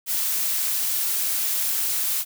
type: noise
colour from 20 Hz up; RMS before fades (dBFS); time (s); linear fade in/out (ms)
blue; -24; 0.06-2.25; 50
effects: none